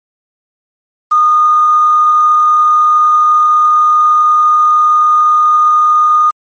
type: tone with quantisation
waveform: sine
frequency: 1226 Hz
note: D#6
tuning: 26 cents flat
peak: -5 dBFS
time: 1.11-6.31 s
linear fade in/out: 10 ms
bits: 5
effects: MP3 32 kbps

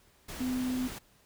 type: tone in noise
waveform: sine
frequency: 253.8 Hz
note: B3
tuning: 47 cents sharp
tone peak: -29 dBFS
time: 0.4-0.88 s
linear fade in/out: 10 ms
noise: pink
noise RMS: -42 dBFS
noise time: 0.28-0.99 s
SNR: +10 dB
effects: pink hiss -64 dBFS RMS until 1.25 s

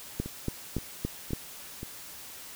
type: two click trains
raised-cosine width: 3 ms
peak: -16 / -24 dBFS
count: 5 / 4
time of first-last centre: 0.2-1.333 / 0.26-1.831 s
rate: 3.53 / 1.91 Hz
effects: white hiss -45 dBFS RMS until 2.55 s

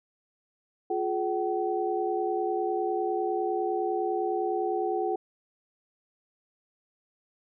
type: tone cluster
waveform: sine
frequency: 352.9 / 422.8 / 761 Hz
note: F4 / G#4 / F#5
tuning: +18 / +31 / +48 cents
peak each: -30 dBFS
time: 0.9-5.16 s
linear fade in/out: 5 ms
effects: none

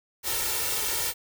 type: noise with comb filter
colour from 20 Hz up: white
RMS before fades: -28 dBFS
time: 0.23-1.14 s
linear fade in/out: 50 ms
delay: 2.2 ms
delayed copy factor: +0.75
effects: none

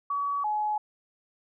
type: tone pair in turn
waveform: sine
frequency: 1135 / 846.4 Hz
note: C#6 / G#5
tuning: +41 / +33 cents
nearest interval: perfect fourth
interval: 508 cents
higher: first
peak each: -26 / -25 dBFS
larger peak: second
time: 0.1-0.44 / 0.44-0.78 s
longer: neither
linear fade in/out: 5 ms
effects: none

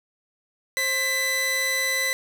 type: tone pair together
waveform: sawtooth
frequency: 531 / 2002 Hz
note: C5 / B6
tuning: +25 / +23 cents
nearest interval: octave + major seventh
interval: 2298 cents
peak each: -28 / -19 dBFS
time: 0.77-2.13 s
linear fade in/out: 0 ms
effects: none

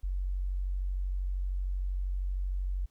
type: tone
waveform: sine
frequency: 46.45 Hz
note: F#1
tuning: 7 cents sharp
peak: -29 dBFS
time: 0.03-2.86 s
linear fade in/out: 10 ms
effects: pink hiss -73 dBFS RMS until 2.9 s

